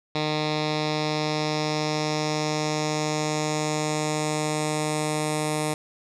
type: tone with low-pass filter sweep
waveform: 10% pulse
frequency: 152.8 Hz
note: D#3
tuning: 31 cents flat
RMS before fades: -26 dBFS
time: 0.15-5.74 s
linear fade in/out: 2 ms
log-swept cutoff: 4200 to 9400 Hz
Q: 2.8
effects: none